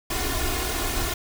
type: noise with comb filter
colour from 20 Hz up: pink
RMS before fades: -26 dBFS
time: 0.1-1.14 s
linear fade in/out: 5 ms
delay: 2.8 ms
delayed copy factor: +0.8
effects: none